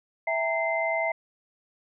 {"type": "tone cluster", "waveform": "sine", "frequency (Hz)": [656, 805, 917, 2076], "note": ["E5", "G5", "A#5", "C7"], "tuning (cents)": [-9, 46, -29, -14], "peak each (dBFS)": [-27, -35, -33, -28], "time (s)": [0.27, 1.12], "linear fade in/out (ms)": 5, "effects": []}